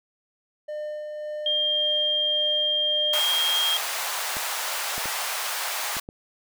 triangle tone with tremolo, 603 Hz, D5, 46 cents sharp, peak -27 dBFS, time 0.68-3.2 s, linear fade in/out 10 ms, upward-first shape sine, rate 1.8 Hz, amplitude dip 30%
sine tone with pitch glide, 3199 to 3232 Hz, G7 to G#7, +34 to -48 cents, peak -21 dBFS, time 1.46-3.77 s, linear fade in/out 2 ms, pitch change +18 cents, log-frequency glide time 3.03-3.24 s
pink high-pass noise, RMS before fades -29 dBFS, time 3.13-6 s, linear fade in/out 5 ms, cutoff 700 Hz, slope 24 dB/octave
clicks, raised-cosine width 2 ms, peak -24 dBFS, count 5, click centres 4.368 / 4.98 / 5.057 / 5.968 / 6.089 s
effects none

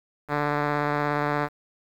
5% pulse tone with vibrato, 146.83 Hz, D3, in tune, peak -11 dBFS, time 0.28-1.49 s, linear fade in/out 50 ms, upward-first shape sine, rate 17 Hz, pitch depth 12 cents each way, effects low-pass 2000 Hz 12 dB/octave + 8-bit

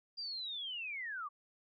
sine linear sweep, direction down, 4829 to 1108.7 Hz, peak -39 dBFS, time 0.17-1.29 s, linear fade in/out 20 ms, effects none

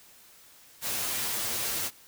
white noise with comb filter, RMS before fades -31 dBFS, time 0.81-1.91 s, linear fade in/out 50 ms, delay 8.8 ms, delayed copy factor +0.7, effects white hiss -55 dBFS RMS until 2.07 s

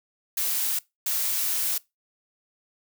blue noise bursts at uneven times, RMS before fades -26 dBFS, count 2, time 0.37-0.79 / 1.06-1.78 s, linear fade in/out 5 ms, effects noise-tail reverb RT60 0.2 s tail -22 dB re dry

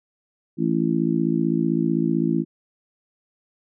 harmonic tone, 55.7 Hz, A1, 22 cents sharp, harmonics 3 / 4 / 5 / 6, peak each -24 / -24 / -24 / -24 dBFS, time 0.57-2.45 s, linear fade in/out 50 ms, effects none

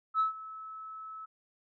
sine tone with ADSR envelope, 1300 Hz, E6, 24 cents flat, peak -22 dBFS, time 0.14-1.26 s, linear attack 55 ms, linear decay 130 ms, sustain -19 dB, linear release 15 ms, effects tanh soft clip ceiling -20 dBFS

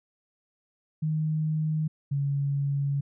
sine tone pair in turn, 155.56 / 140.69 Hz, D#3 / C#3, 0 / +26 cents, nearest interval major second, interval 174 cents, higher first, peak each -24 dBFS, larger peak neither, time 1.02-1.88 / 2.11-3.01 s, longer second, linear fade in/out 10 ms, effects none

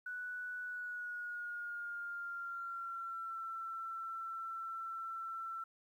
sine tone with pitch glide, 1480 to 1341.6 Hz, F#6 to E6, 0 to +30 cents, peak -40 dBFS, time 0.06-5.64 s, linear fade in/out 5 ms, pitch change -170 cents, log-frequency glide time 0.63-3.37 s, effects 12-bit

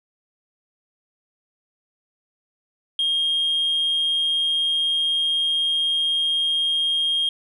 sine tone, 3232 Hz, G#7, 48 cents flat, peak -17 dBFS, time 2.99-7.29 s, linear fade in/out 2 ms, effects tanh soft clip ceiling -16 dBFS

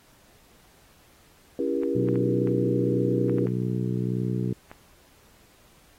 sine chord, C# diminished seventh, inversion none, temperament just, 277.2 / 332.6 / 399.1 / 479 Hz, C#4 / E4 / G4 / Bb4, 0 / +16 / +31 / +47 cents, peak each -29 dBFS, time 1.59-3.46 s, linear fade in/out 2 ms
clicks, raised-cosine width 0.5 ms, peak -27 dBFS, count 8, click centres 1.834 / 2.087 / 2.157 / 2.473 / 3.296 / 3.384 / 3.47 / 4.715 s
harmonic tone, 61.74 Hz, B1, in tune, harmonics 2 / 3 / 4 / 5 / 6 / 7, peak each -27 / -29 / -36 / -35 / -35 / -38 dBFS, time 1.95-4.53 s, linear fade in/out 5 ms
effects pink hiss -58 dBFS RMS until 5.98 s + AAC 48 kbps

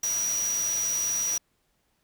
sine tone in noise, 5800 Hz, F#8, 35 cents flat, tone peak -25 dBFS, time 0.03-1.38 s, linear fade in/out 5 ms, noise white, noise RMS -36 dBFS, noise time 0.03-1.38 s, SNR +8 dB, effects pink hiss -72 dBFS RMS until 2.03 s

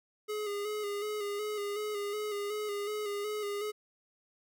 square tone with vibrato, 415.3 Hz, G#4, in tune, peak -34 dBFS, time 0.28-3.72 s, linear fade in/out 20 ms, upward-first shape square, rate 2.7 Hz, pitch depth 33 cents each way, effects none

